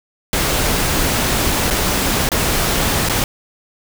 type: noise with dropouts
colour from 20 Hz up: pink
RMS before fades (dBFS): -17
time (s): 0.33-3.24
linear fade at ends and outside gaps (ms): 1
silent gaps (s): 1.703-1.708 / 2.29-2.317 / 3.088-3.096
effects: none